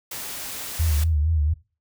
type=noise; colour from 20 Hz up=white; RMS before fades=-33 dBFS; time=0.11-1.04 s; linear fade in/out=5 ms
type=tone with vibrato; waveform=sine; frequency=77.8 Hz; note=D#2; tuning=in tune; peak=-18 dBFS; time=0.79-1.54 s; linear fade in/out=10 ms; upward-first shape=sine; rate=4.3 Hz; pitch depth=98 cents each way
effects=noise-tail reverb RT60 0.3 s tail -18 dB re dry